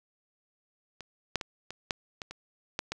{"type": "clicks", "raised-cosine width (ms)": 0.2, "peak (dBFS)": [-25, -10, -18, -22, -11, -20, -24, -13, -16], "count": 9, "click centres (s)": [1.007, 1.357, 1.412, 1.706, 1.908, 2.218, 2.31, 2.791, 2.92], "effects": []}